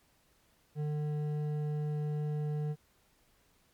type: tone with hard clipping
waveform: sine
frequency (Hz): 149.8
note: D3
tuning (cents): +35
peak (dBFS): -33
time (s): 0.75-2.76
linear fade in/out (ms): 50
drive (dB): 8
effects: pink hiss -69 dBFS RMS until 3.73 s + MP3 96 kbps